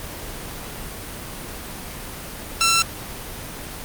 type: tone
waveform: 10% pulse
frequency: 1345 Hz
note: E6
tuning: 34 cents sharp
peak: -7 dBFS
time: 2.61-2.82 s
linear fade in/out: 0 ms
effects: pink hiss -33 dBFS RMS until 3.84 s + Opus 24 kbps